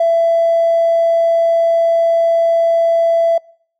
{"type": "tone with tanh clipping", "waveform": "triangle", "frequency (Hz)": 668, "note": "E5", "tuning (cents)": 23, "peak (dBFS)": -9, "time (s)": [0, 3.38], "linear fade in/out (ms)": 5, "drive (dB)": 1, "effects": ["noise-tail reverb RT60 0.6 s tail -25 dB re dry"]}